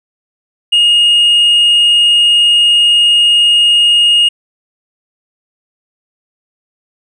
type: tone with tanh clipping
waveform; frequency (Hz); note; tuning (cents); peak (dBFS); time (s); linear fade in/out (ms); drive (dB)
sine; 2857; F7; +39; -6; 0.72-4.29; 10; 1
effects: none